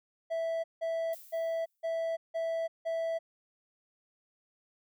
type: tone bursts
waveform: triangle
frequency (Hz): 658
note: E5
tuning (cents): -3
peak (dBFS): -28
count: 6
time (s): 0.3-3.19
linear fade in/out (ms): 20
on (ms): 340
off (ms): 170
type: noise with exponential decay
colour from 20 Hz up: violet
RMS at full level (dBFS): -47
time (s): 1.13-1.87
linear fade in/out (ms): 2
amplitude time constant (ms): 160
effects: none